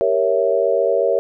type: chord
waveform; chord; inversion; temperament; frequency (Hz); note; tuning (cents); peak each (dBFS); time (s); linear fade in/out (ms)
sine; G diminished seventh; none; equal; 392 / 466.2 / 554.4 / 659.3; G4 / Bb4 / Db5 / Fb5; 0 / 0 / 0 / 0; -22 / -19 / -18 / -21; 0.01-1.19; 0
effects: none